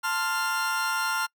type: chord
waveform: 40% pulse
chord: F major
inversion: first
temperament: equal with one note detuned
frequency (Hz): 886.1 / 1046.5 / 1396.9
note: A5 / C6 / F6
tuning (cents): +12 / 0 / 0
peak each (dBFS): -31 / -32 / -26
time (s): 0.03-1.27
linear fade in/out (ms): 20
effects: noise-tail reverb RT60 0.1 s tail -26 dB re dry